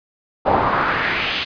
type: noise with band-pass filter sweep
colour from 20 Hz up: brown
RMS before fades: -19 dBFS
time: 0.45-1.45 s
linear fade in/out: 20 ms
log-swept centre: 730 to 3500 Hz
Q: 2.2
effects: resampled to 11025 Hz